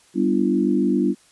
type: chord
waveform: sine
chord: G dominant seventh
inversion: none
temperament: equal with one note detuned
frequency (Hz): 196 / 246.9 / 293.7 / 341.1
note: G3 / B3 / D4 / F4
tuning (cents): 0 / 0 / 0 / -41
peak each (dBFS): -22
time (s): 0.14-1.15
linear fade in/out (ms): 50
effects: white hiss -55 dBFS RMS until 1.31 s + resampled to 24000 Hz